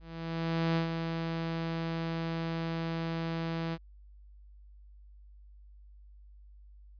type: tone with ADSR envelope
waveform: sawtooth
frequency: 164.81 Hz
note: E3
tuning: in tune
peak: -22 dBFS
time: 0-3.78 s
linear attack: 760 ms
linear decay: 110 ms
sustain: -6 dB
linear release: 47 ms
effects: added 50 Hz sine -51 dBFS peak until 6.99 s + resampled to 11025 Hz